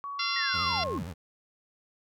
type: tone with pitch glide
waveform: sine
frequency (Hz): 1125 to 1074.2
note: C#6 to C6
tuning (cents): +25 to +45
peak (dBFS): -34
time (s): 0.04-0.98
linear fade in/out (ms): 0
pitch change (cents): -80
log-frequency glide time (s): 0.24-0.71
type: harmonic tone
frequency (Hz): 689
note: F5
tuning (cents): -24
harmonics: 2 / 3 / 4 / 5 / 6 / 7 / 8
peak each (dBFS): -36 / -36 / -36 / -36 / -36 / -36 / -36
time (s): 0.19-0.84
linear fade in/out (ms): 5
type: linear sweep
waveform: sine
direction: down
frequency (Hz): 1932 to 130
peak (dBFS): -31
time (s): 0.36-1.03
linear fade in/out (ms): 2
type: tone with vibrato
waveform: 25% pulse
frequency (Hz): 87.31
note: F2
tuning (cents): 0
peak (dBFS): -33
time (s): 0.53-1.14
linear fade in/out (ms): 20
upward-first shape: sine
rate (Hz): 13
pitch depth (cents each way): 170
effects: none